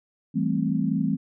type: chord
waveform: sine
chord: A minor seventh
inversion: second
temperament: equal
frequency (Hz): 164.81 / 196 / 220 / 261.6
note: E3 / G3 / A3 / C4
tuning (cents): 0 / 0 / 0 / 0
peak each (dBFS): -27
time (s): 0.34-1.17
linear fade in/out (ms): 20
effects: none